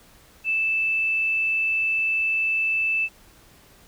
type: tone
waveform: sine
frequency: 2637 Hz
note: E7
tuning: in tune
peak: -20 dBFS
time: 0.44-3.09 s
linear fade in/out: 50 ms
effects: pink hiss -53 dBFS RMS until 3.87 s